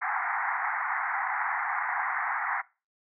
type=band-pass noise; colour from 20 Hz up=pink; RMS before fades=-30 dBFS; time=0.01-2.62 s; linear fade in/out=20 ms; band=750 to 2100 Hz; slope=96 dB/octave; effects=noise-tail reverb RT60 0.3 s tail -21 dB re dry